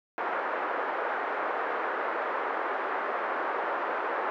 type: band-pass noise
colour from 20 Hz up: white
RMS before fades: -31 dBFS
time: 0.18-4.3 s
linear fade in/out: 0 ms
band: 370 to 1500 Hz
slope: 24 dB/octave
effects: none